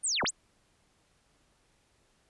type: linear two-way sweep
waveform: sine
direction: down then up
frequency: 9500 to 98 to 9500 Hz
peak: -27 dBFS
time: 0.03-0.31 s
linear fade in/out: 20 ms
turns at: 0.24 s
effects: pink hiss -69 dBFS RMS until 2.29 s + resampled to 24000 Hz